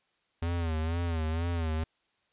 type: tone with vibrato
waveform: square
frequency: 82.41 Hz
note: E2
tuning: in tune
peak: -29 dBFS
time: 0.42-1.84 s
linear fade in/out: 5 ms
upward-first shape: sine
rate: 2.1 Hz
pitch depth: 84 cents each way
effects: white hiss -73 dBFS RMS until 2.32 s + resampled to 8000 Hz